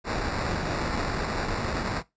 pink noise with sample-and-hold, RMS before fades -29 dBFS, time 0.04-2.03 s, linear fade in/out 50 ms, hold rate 3150 Hz, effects noise-tail reverb RT60 0.2 s tail -19 dB re dry + resampled to 16000 Hz

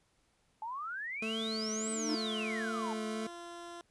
sine exponential two-way sweep, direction up then down, 852 to 8250 to 852 Hz, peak -37 dBFS, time 0.62-2.93 s, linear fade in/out 2 ms, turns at 1.91 s
25% pulse tone with vibrato, 220 Hz, A3, in tune, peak -32 dBFS, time 1.22-3.27 s, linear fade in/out 5 ms, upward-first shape triangle, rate 1.5 Hz, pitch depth 24 cents each way
triangle tone with exponential growth, 304.1 Hz, D#4, 40 cents flat, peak -28 dBFS, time 1.72-2.15 s, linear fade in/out 5 ms, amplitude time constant 93 ms
15% pulse tone with pitch glide, 349.2 to 344.2 Hz, F4 to F4, 0 to -25 cents, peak -38 dBFS, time 2.09-3.81 s, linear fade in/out 0 ms, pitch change -25 cents, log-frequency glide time 2.56-3.41 s
effects pink hiss -73 dBFS RMS until 3.9 s + resampled to 24000 Hz

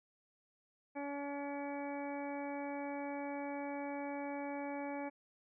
harmonic tone, 284.1 Hz, C#4, 43 cents sharp, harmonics 1 / 2 / 3 / 4 / 5 / 6 / 7 / 8, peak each -42 / -44 / -45 / -57 / -58 / -55 / -61 / -51 dBFS, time 0.95-5.1 s, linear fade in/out 20 ms, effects none

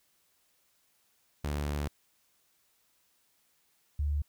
sawtooth / sine tone pair in turn, 73.1 / 73.1 Hz, D2 / D2, -7 / -7 cents, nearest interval unison, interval 0 cents, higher neither, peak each -27 dBFS, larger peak neither, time 1.44-1.88 / 3.99-4.22 s, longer first, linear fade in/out 5 ms, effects white hiss -71 dBFS RMS until 4.28 s

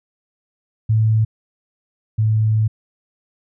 sine tone pair in turn, 110 / 109.11 Hz, A2 / A2, 0 / -14 cents, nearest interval unison, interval 14 cents, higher first, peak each -12 / -13 dBFS, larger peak first, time 0.89-1.25 / 2.18-2.68 s, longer second, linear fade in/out 10 ms, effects none

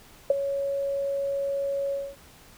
sine tone with ADSR envelope, 556 Hz, C#5, 5 cents sharp, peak -13 dBFS, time 0.3-2.16 s, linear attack 4 ms, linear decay 18 ms, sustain -12 dB, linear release 240 ms, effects pink hiss -52 dBFS RMS until 2.57 s

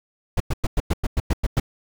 brown noise bursts, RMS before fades -19 dBFS, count 10, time 0.37-1.6 s, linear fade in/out 5 ms, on 33 ms, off 100 ms, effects none

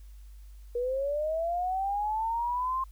sine linear sweep, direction up, 474.5 to 1063 Hz, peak -27 dBFS, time 0.75-2.84 s, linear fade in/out 5 ms, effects added 50 Hz sine -45 dBFS peak until 2.91 s + white hiss -66 dBFS RMS until 2.91 s

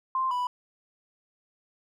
sine / triangle tone pair in turn, 1046.5 / 987.8 Hz, C6 / B5, 0 / 0 cents, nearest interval minor second, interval 100 cents, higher first, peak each -24 / -24 dBFS, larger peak neither, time 0.15-0.31 / 0.31-0.47 s, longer neither, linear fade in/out 2 ms, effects none

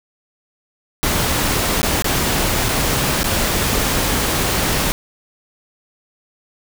pink noise with dropouts, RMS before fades -18 dBFS, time 1.03-4.92 s, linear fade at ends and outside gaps 0 ms, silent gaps 1.817-1.83 / 2.022-2.044 / 2.686-2.69 / 3.232-3.242 s, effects none

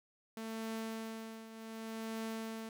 sawtooth tone with tremolo, 223.2 Hz, A3, 25 cents sharp, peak -34 dBFS, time 0.37-2.69 s, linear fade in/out 2 ms, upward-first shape triangle, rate 0.67 Hz, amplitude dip 75%, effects none

